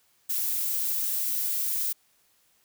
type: noise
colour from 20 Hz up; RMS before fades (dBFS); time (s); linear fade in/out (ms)
violet; -28; 0.29-1.93; 10
effects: white hiss -66 dBFS RMS until 2.64 s